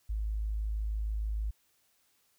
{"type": "tone", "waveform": "sine", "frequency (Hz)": 53.2, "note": "G#1", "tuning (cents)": 42, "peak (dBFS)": -30, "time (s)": [0.09, 1.51], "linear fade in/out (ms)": 10, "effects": ["white hiss -71 dBFS RMS until 2.38 s"]}